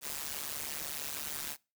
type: noise with amplitude modulation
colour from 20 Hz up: white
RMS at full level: -35 dBFS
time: 0.01-1.57 s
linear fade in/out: 50 ms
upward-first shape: sine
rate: 146 Hz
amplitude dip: 100%
effects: noise-tail reverb RT60 0.3 s tail -24 dB re dry